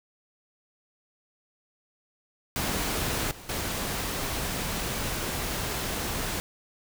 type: noise with level steps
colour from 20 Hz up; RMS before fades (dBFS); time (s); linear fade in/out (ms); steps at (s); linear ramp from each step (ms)
pink; -29 / -45 / -31; 2.56-6.4; 0; 3.31 / 3.49; 2
effects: none